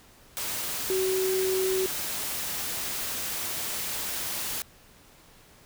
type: tone in noise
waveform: sine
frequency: 377 Hz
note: F#4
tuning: 32 cents sharp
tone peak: -24 dBFS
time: 0.9-1.86 s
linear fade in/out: 0 ms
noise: white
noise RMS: -32 dBFS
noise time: 0.37-4.62 s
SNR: +5 dB
effects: pink hiss -55 dBFS RMS until 5.65 s